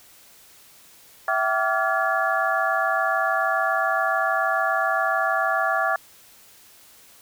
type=tone cluster; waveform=sine; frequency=659 / 766 / 1154 / 1396 / 1699 Hz; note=E5 / G5 / D6 / F6 / G#6; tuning=-1 / -40 / -31 / -1 / +39 cents; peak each=-26 dBFS; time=1.28-5.96 s; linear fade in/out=2 ms; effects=white hiss -51 dBFS RMS until 7.21 s